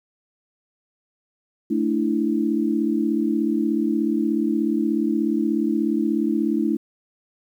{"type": "chord", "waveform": "sine", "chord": "A suspended fourth", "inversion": "none", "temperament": "just", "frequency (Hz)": [220, 293.3, 330], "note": ["A3", "D4", "E4"], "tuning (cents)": [0, -2, 2], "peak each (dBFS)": -23, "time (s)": [1.7, 6.77], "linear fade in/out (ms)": 10, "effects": ["9-bit"]}